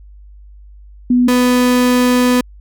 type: tone pair in turn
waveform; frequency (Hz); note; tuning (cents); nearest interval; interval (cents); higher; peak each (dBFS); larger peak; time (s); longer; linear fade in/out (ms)
sine / 35% pulse; 246.9 / 248.5; B3 / B3; 0 / +11; unison; 11; second; -8; neither; 1.1-1.28 / 1.28-2.41; second; 5
effects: added 50 Hz sine -36 dBFS peak until 2.6 s